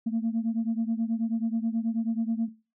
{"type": "beating tone pair", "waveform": "sine", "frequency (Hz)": [224, 233.3], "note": ["A3", "A#3"], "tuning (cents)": [31, 2], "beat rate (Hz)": 9.3, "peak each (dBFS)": [-26, -28], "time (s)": [0.06, 2.49], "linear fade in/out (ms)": 10, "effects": ["noise-tail reverb RT60 0.3 s tail -17 dB re dry", "tanh soft clip ceiling -20 dBFS"]}